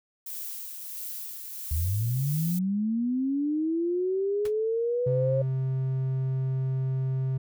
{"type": "noise with tremolo", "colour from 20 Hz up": "violet", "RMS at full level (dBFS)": -36, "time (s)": [0.26, 2.59], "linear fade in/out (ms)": 5, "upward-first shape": "sine", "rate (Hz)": 1.5, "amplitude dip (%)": 35}
{"type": "linear sweep", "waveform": "sine", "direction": "up", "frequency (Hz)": [71.8, 541], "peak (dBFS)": -24, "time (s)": [1.71, 5.42], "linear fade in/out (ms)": 5}
{"type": "noise with exponential decay", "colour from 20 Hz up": "pink", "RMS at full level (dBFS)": -36, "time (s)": [4.45, 4.53], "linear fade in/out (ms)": 5, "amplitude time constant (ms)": 16}
{"type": "tone", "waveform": "triangle", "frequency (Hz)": 131.8, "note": "C3", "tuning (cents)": 13, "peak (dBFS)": -23, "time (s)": [5.06, 7.38], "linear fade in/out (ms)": 10}
{"effects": []}